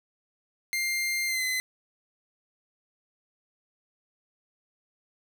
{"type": "tone with pitch glide", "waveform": "sawtooth", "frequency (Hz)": [2100, 2037], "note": ["C7", "C7"], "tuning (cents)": [6, -47], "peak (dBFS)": -23, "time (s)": [0.73, 1.6], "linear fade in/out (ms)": 0, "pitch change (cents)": -53, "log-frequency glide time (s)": [1.27, 1.44], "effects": []}